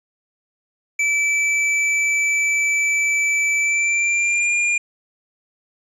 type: tone with pitch glide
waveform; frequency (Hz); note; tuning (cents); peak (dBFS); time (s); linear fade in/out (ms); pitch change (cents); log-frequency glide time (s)
square; 2314 to 2409; D7 to D7; -26 to +43; -17; 0.99-4.78; 5; +69; 3.58-4.53
effects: resampled to 24000 Hz + 9-bit